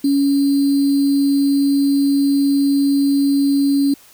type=tone with sample-and-hold; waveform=sine; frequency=279.6 Hz; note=C#4; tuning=15 cents sharp; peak=-12 dBFS; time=0.04-3.94 s; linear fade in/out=5 ms; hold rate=4410 Hz; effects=white hiss -47 dBFS RMS until 4.13 s